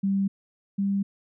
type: tone pair in turn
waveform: sine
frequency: 196 / 198.05 Hz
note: G3 / G3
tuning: 0 / +18 cents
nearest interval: unison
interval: 18 cents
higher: second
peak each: -21 / -22 dBFS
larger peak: first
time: 0.03-0.28 / 0.78-1.03 s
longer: neither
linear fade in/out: 10 ms
effects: none